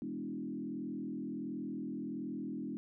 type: tone with frequency modulation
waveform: sine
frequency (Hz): 257.8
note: C4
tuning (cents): -26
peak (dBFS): -37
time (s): 0.02-2.77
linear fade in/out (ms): 0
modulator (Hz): 41.4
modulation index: 1.6
effects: none